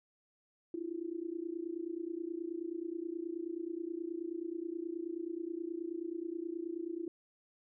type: tone with amplitude modulation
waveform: sine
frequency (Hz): 336.6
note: E4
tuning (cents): +36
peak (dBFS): -33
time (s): 0.74-7.08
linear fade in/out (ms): 2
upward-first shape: sine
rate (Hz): 29.4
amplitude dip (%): 90
effects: none